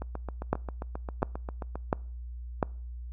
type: two click trains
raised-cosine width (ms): 1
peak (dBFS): -22 / -10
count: 14 / 4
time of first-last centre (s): 0.02-1.756 / 0.53-2.628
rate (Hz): 7.49 / 1.43
effects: noise-tail reverb RT60 0.5 s tail -26 dB re dry + added 60 Hz sine -37 dBFS peak until 3.12 s